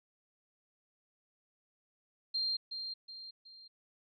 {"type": "tone with echo", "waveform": "sine", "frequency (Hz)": 4186, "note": "C8", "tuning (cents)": 0, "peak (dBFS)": -31, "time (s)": [2.34, 2.57], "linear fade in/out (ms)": 10, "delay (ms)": 370, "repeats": 3, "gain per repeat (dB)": -7, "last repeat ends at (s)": 3.68, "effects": []}